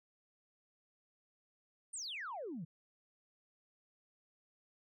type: exponential sweep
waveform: sine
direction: down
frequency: 9340 to 144.4 Hz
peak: -40 dBFS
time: 1.93-2.65 s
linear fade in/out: 10 ms
effects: tanh soft clip ceiling -36 dBFS